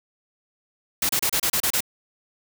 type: noise bursts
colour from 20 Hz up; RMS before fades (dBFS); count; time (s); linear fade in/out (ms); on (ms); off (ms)
white; -22; 8; 1.02-1.806; 5; 72; 30
effects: none